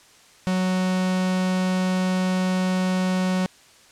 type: tone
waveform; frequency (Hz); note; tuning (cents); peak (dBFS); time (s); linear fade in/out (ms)
45% pulse; 185; F#3; 0; -20; 0.47-3.46; 0
effects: white hiss -52 dBFS RMS until 3.91 s + low-pass 8000 Hz 12 dB/octave

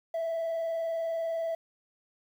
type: tone with vibrato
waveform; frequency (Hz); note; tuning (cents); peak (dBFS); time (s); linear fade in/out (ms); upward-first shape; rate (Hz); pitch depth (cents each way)
triangle; 659; E5; -1; -26; 0.14-1.55; 5; triangle; 20; 32
effects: tanh soft clip ceiling -24 dBFS + 10-bit

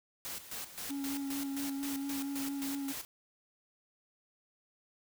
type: noise with tremolo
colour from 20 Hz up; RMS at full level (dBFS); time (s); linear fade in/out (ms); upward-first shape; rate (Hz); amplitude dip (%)
white; -41; 0.25-3.05; 0; square; 3.8; 70
type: tone with vibrato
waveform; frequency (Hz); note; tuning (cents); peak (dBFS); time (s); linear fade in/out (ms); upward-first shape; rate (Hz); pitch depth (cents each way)
triangle; 277.2; C#4; 0; -33; 0.89-2.93; 20; sine; 4.4; 19
effects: none

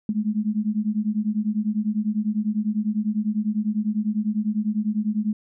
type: beating tone pair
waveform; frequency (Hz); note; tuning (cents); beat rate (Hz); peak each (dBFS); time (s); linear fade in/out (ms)
sine; 207.7 / 217.7; G#3 / A3; 0 / -18; 10; -24; 0.09-5.33; 2
effects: none

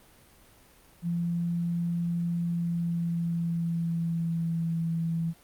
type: tone with pitch glide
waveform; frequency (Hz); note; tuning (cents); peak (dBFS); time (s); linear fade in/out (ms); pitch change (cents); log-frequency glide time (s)
sine; 171.1 to 165.37; F3 to E3; -35 to +6; -26; 1.02-5.34; 50; -59; 2.39-4.76
effects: pink hiss -57 dBFS RMS until 5.43 s + Opus 32 kbps

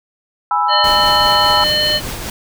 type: chord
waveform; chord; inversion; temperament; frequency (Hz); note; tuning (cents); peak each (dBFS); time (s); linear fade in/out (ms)
sine; E major; first; equal; 830.6 / 987.8 / 1318.5; G#5 / B5 / E6; 0 / 0 / 0; -17; 0.51-1.64; 2
type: harmonic tone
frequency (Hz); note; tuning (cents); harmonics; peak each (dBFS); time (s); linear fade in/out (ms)
604; D5; +48; 1 / 3 / 5 / 7; -21 / -22 / -17 / -16; 0.68-2.01; 50
type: noise with tremolo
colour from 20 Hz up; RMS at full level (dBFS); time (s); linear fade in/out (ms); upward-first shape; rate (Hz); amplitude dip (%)
pink; -24; 0.84-2.3; 2; triangle; 5; 35
effects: none

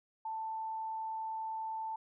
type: tone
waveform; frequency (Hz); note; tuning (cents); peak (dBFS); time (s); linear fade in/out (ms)
sine; 885; A5; +10; -36; 0.25-1.96; 5
effects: none

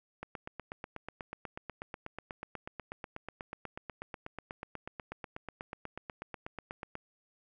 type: click train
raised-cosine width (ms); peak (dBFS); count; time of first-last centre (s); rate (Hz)
0.5; -25; 56; 0.23-6.954; 8.18
effects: none

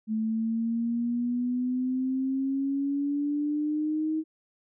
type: exponential sweep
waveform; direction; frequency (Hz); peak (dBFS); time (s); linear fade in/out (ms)
sine; up; 217.2 to 316.7; -25; 0.07-4.24; 50
effects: none

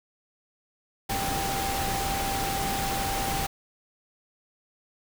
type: tone in noise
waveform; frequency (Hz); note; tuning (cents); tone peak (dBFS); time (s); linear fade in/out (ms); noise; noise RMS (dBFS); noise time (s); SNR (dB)
sine; 786; G5; +4; -30; 1.09-3.47; 10; pink; -30; 1.09-3.47; -3
effects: none

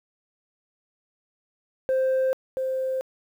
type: tone pair in turn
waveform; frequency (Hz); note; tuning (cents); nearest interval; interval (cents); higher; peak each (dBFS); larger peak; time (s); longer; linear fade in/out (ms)
sine; 523.3 / 523.3; C5 / C5; 0 / 0; unison; 0; neither; -17 / -23; first; 1.89-2.33 / 2.57-3.01; neither; 0
effects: tanh soft clip ceiling -19 dBFS + 9-bit

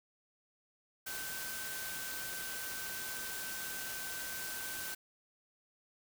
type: tone in noise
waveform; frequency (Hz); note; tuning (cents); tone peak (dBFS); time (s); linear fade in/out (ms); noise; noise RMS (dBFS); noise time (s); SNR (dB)
sine; 1537; G6; -35; -45; 1.06-4.95; 10; white; -42; 1.06-4.95; -6
effects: none

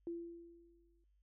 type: tone with exponential decay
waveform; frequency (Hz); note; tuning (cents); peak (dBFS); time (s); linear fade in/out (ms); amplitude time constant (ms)
sine; 339.7; F4; -48; -38; 0.07-1.04; 1; 210
effects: noise-tail reverb RT60 0.2 s tail -25 dB re dry + added 50 Hz sine -70 dBFS peak until 1.22 s

